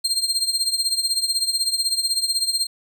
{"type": "tone with tremolo", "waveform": "30% pulse", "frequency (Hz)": 4191, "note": "C8", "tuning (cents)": 2, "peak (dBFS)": -13, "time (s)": [0.04, 2.67], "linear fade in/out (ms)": 10, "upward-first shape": "triangle", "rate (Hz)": 16, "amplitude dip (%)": 85, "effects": []}